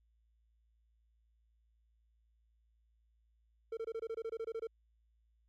triangle tone bursts, 451.8 Hz, A4, 46 cents sharp, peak -35 dBFS, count 13, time 3.72-4.671 s, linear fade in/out 5 ms, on 51 ms, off 24 ms, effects added 56 Hz sine -70 dBFS peak until 5.48 s

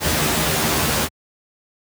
pink noise with comb filter, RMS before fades -19 dBFS, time 0-1.09 s, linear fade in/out 50 ms, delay 13 ms, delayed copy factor +0.8, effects high-pass 80 Hz 12 dB/octave

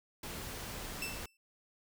pink noise, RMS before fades -43 dBFS, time 0.23-1.26 s, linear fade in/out 5 ms
sawtooth tone with exponential decay, 2664 Hz, E7, 18 cents sharp, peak -31 dBFS, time 1.02-1.37 s, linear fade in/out 2 ms, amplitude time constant 74 ms
effects none

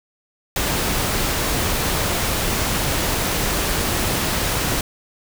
pink noise, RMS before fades -21 dBFS, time 0.56-4.81 s, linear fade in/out 2 ms, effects none

